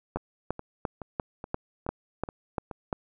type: two click trains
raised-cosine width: 1 ms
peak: -23 / -14 dBFS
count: 7 / 9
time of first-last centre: 0.17-2.712 / 0.16-2.928 s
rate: 2.36 / 2.89 Hz
effects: none